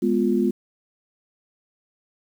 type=chord; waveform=sine; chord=F diminished; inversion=first; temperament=equal with one note detuned; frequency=207.7 / 246.9 / 351.9 Hz; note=Ab3 / Cb4 / F4; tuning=0 / 0 / +13 cents; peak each=-22 dBFS; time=0.02-0.51 s; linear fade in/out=10 ms; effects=8-bit